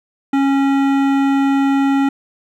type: tone with hard clipping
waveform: sine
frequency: 274.9 Hz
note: C#4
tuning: 14 cents flat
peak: -14 dBFS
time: 0.33-2.09 s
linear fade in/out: 5 ms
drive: 15 dB
effects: none